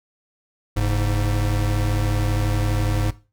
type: tone pair together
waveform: square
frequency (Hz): 46.24 / 104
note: F#1 / G#2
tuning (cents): 0 / +3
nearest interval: octave + major second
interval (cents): 1403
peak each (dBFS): -22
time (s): 0.76-3.11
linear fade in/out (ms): 10
effects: noise-tail reverb RT60 0.3 s tail -17 dB re dry